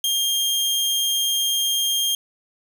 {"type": "tone", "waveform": "sawtooth", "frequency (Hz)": 3212, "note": "G7", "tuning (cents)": 41, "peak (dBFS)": -16, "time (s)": [0.04, 2.15], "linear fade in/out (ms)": 2, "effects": []}